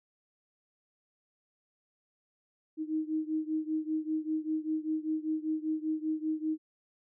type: beating tone pair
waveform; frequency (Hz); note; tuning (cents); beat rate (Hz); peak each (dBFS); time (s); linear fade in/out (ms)
sine; 311.1 / 316.2; D#4 / D#4; 0 / +28; 5.1; -32 / -34; 2.77-6.58; 50
effects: none